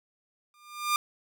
sawtooth tone with exponential growth, 1200 Hz, D6, 37 cents sharp, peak -17 dBFS, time 0.54-0.96 s, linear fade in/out 1 ms, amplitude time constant 90 ms, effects none

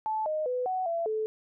sine tone with pitch steps, 870 / 618 / 500 / 745 / 673 / 435 Hz, A5 / D#5 / B4 / F#5 / E5 / A4, -20 / -12 / +21 / +12 / +36 / -20 cents, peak -27 dBFS, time 0.06-1.26 s, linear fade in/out 0 ms, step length 200 ms, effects none

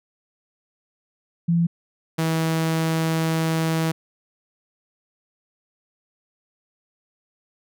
sine / sawtooth tone pair in turn, 169.3 / 161.79 Hz, E3 / E3, +46 / -32 cents, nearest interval minor second, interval 78 cents, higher first, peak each -16 dBFS, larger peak neither, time 1.48-1.67 / 2.18-3.92 s, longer second, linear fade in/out 10 ms, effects none

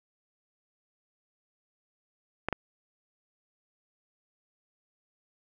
clicks, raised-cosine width 0.5 ms, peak -13 dBFS, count 2, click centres 2.486 / 2.527 s, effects none

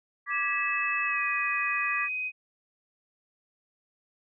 sine chord, G# diminished, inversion second, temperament equal with one note detuned, 1174.7 / 1661.2 / 1951.7 Hz, D6 / G#6 / B6, 0 / 0 / -21 cents, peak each -32 / -34 / -31 dBFS, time 0.26-2.09 s, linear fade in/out 50 ms
sine tone with pitch glide, 2600 to 2510 Hz, E7 to D#7, -24 to +15 cents, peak -29 dBFS, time 0.3-2.32 s, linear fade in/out 50 ms, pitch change -61 cents, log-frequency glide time 1.04-1.22 s
effects none

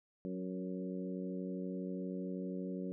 harmonic tone with a mistuned harmonic, 92.5 Hz, F#2, in tune, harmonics 2 / 3 / 4 / 5 / 6, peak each -40 / -44 / -46 / -48 / -50 dBFS, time 0.25-2.92 s, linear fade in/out 0 ms, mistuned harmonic 5, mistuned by +16 cents, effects none

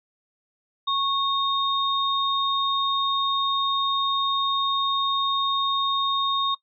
sine tone pair together, 1100 / 3700 Hz, C#6 / A#7, -14 / -14 cents, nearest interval octave + major sixth, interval 2100 cents, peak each -24 dBFS, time 0.87-6.55 s, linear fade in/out 10 ms, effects noise-tail reverb RT60 0.1 s tail -21 dB re dry

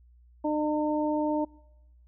harmonic tone, 302.5 Hz, D#4, 49 cents flat, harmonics 1 / 2 / 3, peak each -27 / -30 / -32 dBFS, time 0.44-1.45 s, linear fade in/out 10 ms, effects noise-tail reverb RT60 1.0 s tail -26 dB re dry + added 60 Hz sine -54 dBFS peak until 2.07 s

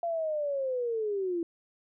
sine linear sweep, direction down, 689 to 330 Hz, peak -28 dBFS, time 0.03-1.43 s, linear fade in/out 2 ms, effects none

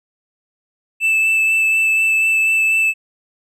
triangle tone with vibrato, 2637 Hz, E7, in tune, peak -11 dBFS, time 1-2.94 s, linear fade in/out 50 ms, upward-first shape sine, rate 4.1 Hz, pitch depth 10 cents each way, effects none

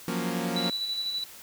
sawtooth chord, Gb major seventh, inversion third, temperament equal, 174.61 / 185 / 233.1 / 277.2 Hz, F3 / Gb3 / Bb3 / Db4, 0 / 0 / 0 / 0 cents, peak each -28 / -31 / -28 / -32 dBFS, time 0.08-0.7 s, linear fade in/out 2 ms
sine tone with tremolo, 3951 Hz, B7, in tune, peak -27 dBFS, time 0.56-1.24 s, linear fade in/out 5 ms, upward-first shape square, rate 12 Hz, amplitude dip 35%
effects white hiss -47 dBFS RMS until 1.42 s

